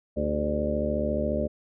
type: harmonic tone with a mistuned harmonic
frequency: 74.2 Hz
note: D2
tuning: 18 cents sharp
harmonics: 1 / 2 / 3 / 4 / 5 / 6 / 7 / 8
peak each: -32 / -38 / -30 / -35 / -36 / -36 / -33 / -29 dBFS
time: 0.16-1.48 s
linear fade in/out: 20 ms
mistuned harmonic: 6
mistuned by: -86 cents
effects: none